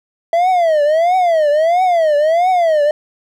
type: tone with vibrato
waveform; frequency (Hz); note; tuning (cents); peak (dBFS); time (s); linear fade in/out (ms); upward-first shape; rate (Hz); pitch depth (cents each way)
triangle; 659.3; E5; 0; -8; 0.33-2.91; 2; triangle; 1.5; 240
effects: none